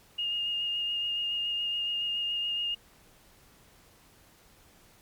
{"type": "tone with vibrato", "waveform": "sine", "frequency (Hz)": 2839, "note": "F7", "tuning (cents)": 28, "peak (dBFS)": -28, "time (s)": [0.18, 2.75], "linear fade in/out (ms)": 10, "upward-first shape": "sine", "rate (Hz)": 7.1, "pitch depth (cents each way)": 14, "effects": ["pink hiss -59 dBFS RMS until 5.01 s", "MP3 96 kbps"]}